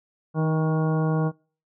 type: harmonic tone with a mistuned harmonic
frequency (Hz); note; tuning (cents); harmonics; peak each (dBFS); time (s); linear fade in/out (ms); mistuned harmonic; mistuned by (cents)
158.1; D#3; +28; 1 / 2 / 3 / 4 / 5 / 6 / 7 / 9; -21 / -30 / -30 / -35 / -35 / -40 / -36 / -40; 0.34-1.32; 50; 2; -22
effects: noise-tail reverb RT60 0.4 s tail -25 dB re dry